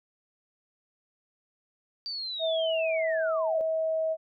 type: linear sweep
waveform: sine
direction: down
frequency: 4671 to 527 Hz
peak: -32 dBFS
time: 2.06-3.61 s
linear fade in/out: 0 ms
type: tone with pitch glide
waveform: sine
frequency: 648 to 640.2 Hz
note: E5 to D#5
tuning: -30 to +49 cents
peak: -25 dBFS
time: 2.39-4.17 s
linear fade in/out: 50 ms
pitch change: -21 cents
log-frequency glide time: 2.6-4.01 s
effects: none